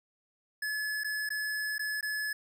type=tone with dropouts; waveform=square; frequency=1712 Hz; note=A6; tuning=48 cents flat; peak=-32 dBFS; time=0.62-2.33 s; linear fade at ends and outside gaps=5 ms; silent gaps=1.036-1.044 / 1.291-1.303 / 1.782-1.793 / 2.01-2.027 s; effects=none